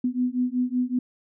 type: beating tone pair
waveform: sine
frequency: 247 / 252.3 Hz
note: B3 / B3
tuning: 0 / +37 cents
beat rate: 5.3 Hz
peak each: -25 dBFS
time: 0.04-0.99 s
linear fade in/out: 5 ms
effects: none